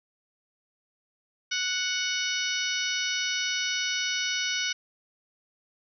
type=harmonic tone with a mistuned harmonic; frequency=740 Hz; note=F#5; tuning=in tune; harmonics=2 / 3 / 4 / 5 / 6 / 7 / 8; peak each=-33 / -33 / -32 / -35 / -38 / -36 / -35 dBFS; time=1.51-4.73 s; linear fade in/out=10 ms; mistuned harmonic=8; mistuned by=-26 cents; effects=none